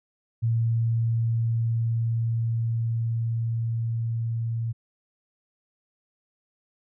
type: tone with level ramp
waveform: sine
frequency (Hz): 114.9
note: A#2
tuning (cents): -25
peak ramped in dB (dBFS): -20 to -25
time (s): 0.42-4.73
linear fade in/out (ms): 20
effects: none

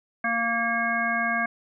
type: harmonic tone with a mistuned harmonic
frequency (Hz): 231.7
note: A#3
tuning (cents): -10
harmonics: 1 / 3 / 5 / 7 / 9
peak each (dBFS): -32 / -29 / -30 / -26 / -30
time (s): 0.24-1.46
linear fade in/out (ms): 5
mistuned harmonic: 9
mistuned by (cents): +69
effects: none

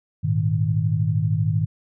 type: chord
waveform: sine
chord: Ab suspended second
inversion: none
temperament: equal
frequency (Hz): 103.83 / 116.54 / 155.56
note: Ab2 / Bb2 / Eb3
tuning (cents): 0 / 0 / 0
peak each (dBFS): -22 / -24 / -22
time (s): 0.23-1.66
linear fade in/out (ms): 20
effects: none

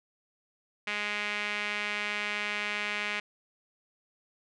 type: tone with band-pass filter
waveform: sawtooth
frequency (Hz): 207.7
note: G#3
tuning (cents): 0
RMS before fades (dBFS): -33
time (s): 0.87-3.2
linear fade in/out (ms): 5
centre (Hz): 2300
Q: 2.7
effects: resampled to 22050 Hz

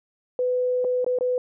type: tone with dropouts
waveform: sine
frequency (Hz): 500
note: B4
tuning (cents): +21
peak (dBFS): -20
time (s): 0.39-1.38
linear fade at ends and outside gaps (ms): 1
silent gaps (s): 0.844-0.848 / 1.045-1.064 / 1.187-1.209
effects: none

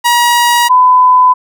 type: tone pair in turn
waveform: sawtooth / sine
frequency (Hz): 956 / 1005.6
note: A#5 / B5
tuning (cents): +43 / +31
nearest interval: minor second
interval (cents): 88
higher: second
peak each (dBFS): -3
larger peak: neither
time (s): 0.04-0.69 / 0.69-1.34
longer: neither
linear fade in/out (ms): 20
effects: none

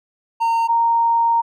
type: tone pair in turn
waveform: triangle / sine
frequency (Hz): 918 / 927.1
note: A#5 / A#5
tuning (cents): -27 / -10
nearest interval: unison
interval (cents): 17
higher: second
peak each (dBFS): -13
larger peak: neither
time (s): 0.4-0.68 / 0.68-1.42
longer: second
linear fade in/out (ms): 20
effects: none

